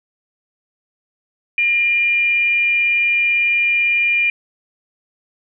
sine tone with frequency modulation, 2406 Hz, D7, 41 cents sharp, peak -13 dBFS, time 1.58-4.3 s, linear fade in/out 2 ms, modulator 540 Hz, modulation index 0.2, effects none

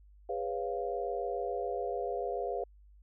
sine chord, C# dominant seventh, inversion second, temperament equal with one note detuned, 406.8 / 493.9 / 554.4 / 698.5 Hz, G#4 / B4 / C#5 / E#5, -36 / 0 / 0 / 0 cents, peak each -37 / -37 / -40 / -37 dBFS, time 0.29-2.64 s, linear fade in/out 5 ms, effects added 50 Hz sine -55 dBFS peak until 3.02 s

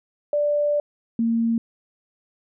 sine tone pair in turn, 587.3 / 229.6 Hz, D5 / A#3, 0 / -26 cents, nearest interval octave + major third, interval 1626 cents, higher first, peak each -18 dBFS, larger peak neither, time 0.33-0.8 / 1.19-1.58 s, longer first, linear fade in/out 2 ms, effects none

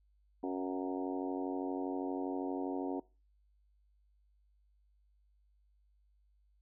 harmonic tone with a mistuned harmonic, 92.5 Hz, F#2, in tune, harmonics 3 / 4 / 5 / 6 / 7 / 8 / 9 / 10, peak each -37 / -40 / -44 / -49 / -48 / -45 / -52 / -50 dBFS, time 0.43-3 s, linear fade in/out 5 ms, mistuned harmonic 8, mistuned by -18 cents, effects noise-tail reverb RT60 0.3 s tail -22 dB re dry + added 50 Hz sine -67 dBFS peak until 6.61 s

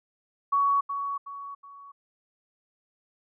sine tone with echo, 1122 Hz, C#6, 21 cents sharp, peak -20 dBFS, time 0.52-0.81 s, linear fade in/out 10 ms, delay 370 ms, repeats 3, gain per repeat -8 dB, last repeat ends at 1.92 s, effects none

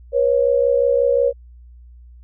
sine tone pair together, 484.7 / 550.3 Hz, B4 / C#5, -32 / -13 cents, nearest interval major second, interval 219 cents, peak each -16 dBFS, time 0.12-1.33 s, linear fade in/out 50 ms, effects added 60 Hz sine -40 dBFS peak until 2.23 s

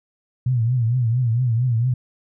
sine tone with vibrato, 120.1 Hz, B2, 48 cents flat, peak -16 dBFS, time 0.46-1.94 s, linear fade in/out 5 ms, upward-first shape triangle, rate 4.4 Hz, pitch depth 150 cents each way, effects none

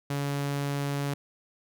sawtooth tone, 141.7 Hz, C#3, 38 cents sharp, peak -24 dBFS, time 0.1-1.14 s, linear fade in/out 5 ms, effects none

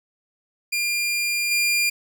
sawtooth tone with level steps, 2400 Hz, D7, 37 cents sharp, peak -18 / -15 dBFS, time 0.72-1.9 s, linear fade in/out 10 ms, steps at 1.51 s, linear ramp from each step 5 ms, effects none

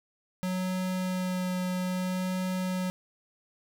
square tone with vibrato, 183.8 Hz, F#3, 11 cents flat, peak -29 dBFS, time 0.43-2.9 s, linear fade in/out 0 ms, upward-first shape sine, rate 0.62 Hz, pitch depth 11 cents each way, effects 11-bit

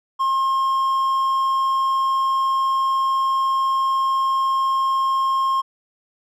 triangle tone, 1069 Hz, C6, 37 cents sharp, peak -15 dBFS, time 0.19-5.62 s, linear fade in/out 20 ms, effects none

